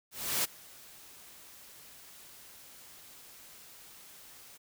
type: noise with ADSR envelope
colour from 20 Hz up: white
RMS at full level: -29 dBFS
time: 0.11-4.58 s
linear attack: 330 ms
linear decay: 18 ms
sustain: -24 dB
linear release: 20 ms
effects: none